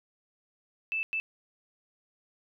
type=tone bursts at uneven times; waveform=sine; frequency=2637 Hz; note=E7; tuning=in tune; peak=-28 dBFS; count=2; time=0.92-1.03 / 1.13-1.2 s; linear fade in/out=0 ms; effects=none